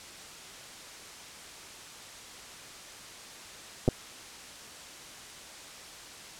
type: clicks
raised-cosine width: 2 ms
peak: -10 dBFS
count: 2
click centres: 3.879 / 3.887 s
effects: white hiss -46 dBFS RMS until 6.39 s + low-pass 8000 Hz 12 dB/octave